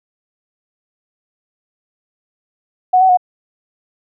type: tone with pitch steps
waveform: sine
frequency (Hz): 737 / 754 / 727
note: F#5 / F#5 / F#5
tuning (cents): -7 / +32 / -31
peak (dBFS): -7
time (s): 2.93-3.173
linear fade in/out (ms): 10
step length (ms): 81
effects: none